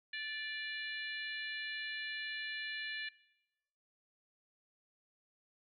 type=harmonic tone with a mistuned harmonic; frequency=583 Hz; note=D5; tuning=13 cents flat; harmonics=3 / 4 / 5 / 6 / 7; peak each=-41 / -45 / -48 / -50 / -48 dBFS; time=0.13-3.09 s; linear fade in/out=5 ms; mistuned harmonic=4; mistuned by=+30 cents; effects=noise-tail reverb RT60 0.9 s tail -20 dB re dry + MP3 96 kbps